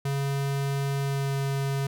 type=tone with pitch glide; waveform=square; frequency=138.9 to 137.78 Hz; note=C#3 to C#3; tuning=+4 to -10 cents; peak=-26 dBFS; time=0.05-1.87 s; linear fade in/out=5 ms; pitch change=-14 cents; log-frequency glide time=1-1.35 s; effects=none